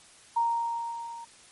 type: tone with level ramp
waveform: sine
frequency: 931 Hz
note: A#5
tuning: 2 cents flat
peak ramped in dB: -21 to -39 dBFS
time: 0.36-1.25 s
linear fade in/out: 10 ms
effects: white hiss -54 dBFS RMS until 1.51 s + MP3 48 kbps